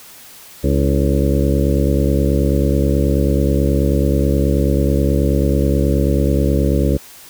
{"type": "harmonic tone with a mistuned harmonic", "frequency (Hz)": 69.3, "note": "C#2", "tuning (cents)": 0, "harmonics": [1, 2, 3, 4, 5, 6, 7, 8], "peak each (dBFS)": [-16, -19, -21, -22, -23, -24, -24, -25], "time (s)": [0.63, 6.98], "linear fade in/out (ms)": 20, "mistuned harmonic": 5, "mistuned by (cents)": -79, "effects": ["white hiss -40 dBFS RMS until 7.29 s"]}